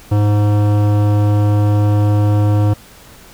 sine tone with hard clipping, 103.83 Hz, G#2, in tune, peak -12 dBFS, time 0.11-2.74 s, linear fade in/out 10 ms, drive 16 dB, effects pink hiss -41 dBFS RMS until 3.33 s

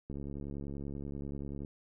click train, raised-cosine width 3 ms, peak -29 dBFS, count 110, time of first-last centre 0.1-1.648 s, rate 70.4 Hz, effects none

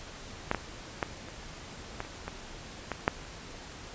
clicks, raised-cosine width 0.5 ms, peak -11 / -14 / -12 / -29 / -18 / -30 / -20 / -16 / -7 dBFS, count 9, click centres 0.514 / 0.547 / 1.028 / 1.286 / 2.004 / 2.049 / 2.28 / 2.917 / 3.079 s, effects pink hiss -45 dBFS RMS until 3.94 s + resampled to 16000 Hz

